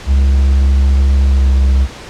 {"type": "tone with pitch glide", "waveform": "triangle", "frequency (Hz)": [67.8, 66.44], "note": ["C#2", "C2"], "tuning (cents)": [-38, 27], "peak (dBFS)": -5, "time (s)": [0.06, 1.88], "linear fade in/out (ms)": 50, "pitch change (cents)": -35, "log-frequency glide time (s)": [1.29, 1.43], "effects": ["pink hiss -31 dBFS RMS until 2.09 s", "low-pass 6000 Hz 12 dB/octave"]}